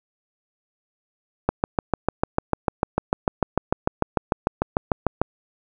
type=click train; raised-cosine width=1 ms; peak=-4 dBFS; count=26; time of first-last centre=1.49-5.216 s; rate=6.71 Hz; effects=none